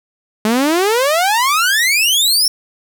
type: exponential sweep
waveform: sawtooth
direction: up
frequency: 209.1 to 5510 Hz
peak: -8 dBFS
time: 0.45-2.48 s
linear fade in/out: 2 ms
effects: none